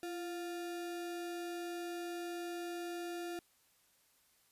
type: tone with sample-and-hold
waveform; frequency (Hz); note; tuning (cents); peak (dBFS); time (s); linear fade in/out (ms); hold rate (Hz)
sine; 342.9; F4; -32; -39; 0.03-3.39; 0; 1050
effects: white hiss -71 dBFS RMS until 4.51 s + resampled to 32000 Hz